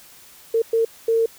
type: tone bursts at uneven times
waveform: sine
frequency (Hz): 454.6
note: A#4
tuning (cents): -43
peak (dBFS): -15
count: 3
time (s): 0.54-0.62 / 0.73-0.85 / 1.08-1.26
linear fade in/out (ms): 5
effects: white hiss -47 dBFS RMS until 1.38 s